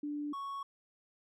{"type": "tone pair in turn", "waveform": ["sine", "triangle"], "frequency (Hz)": [293.7, 1108.9], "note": ["D4", "C#6"], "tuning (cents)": [0, 0], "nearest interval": "octave + major seventh", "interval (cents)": 2300, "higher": "second", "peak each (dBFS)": [-35, -36], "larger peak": "first", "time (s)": [[0.03, 0.33], [0.33, 0.63]], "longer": "neither", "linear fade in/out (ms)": 5, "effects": []}